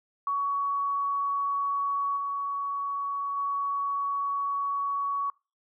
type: tone with level steps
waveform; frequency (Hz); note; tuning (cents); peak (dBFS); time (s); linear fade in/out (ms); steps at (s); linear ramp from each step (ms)
sine; 1123; C#6; +22; -25 / -28 / -26; 0.27-5.3; 2; 2.16 / 3.36; 20
effects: noise-tail reverb RT60 0.3 s tail -24 dB re dry